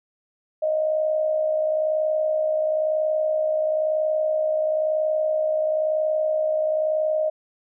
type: tone with amplitude modulation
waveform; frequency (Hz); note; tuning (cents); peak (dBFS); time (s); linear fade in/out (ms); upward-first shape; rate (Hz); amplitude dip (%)
sine; 622.3; D#5; 0; -17; 0.62-7.3; 10; sine; 61; 50
effects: none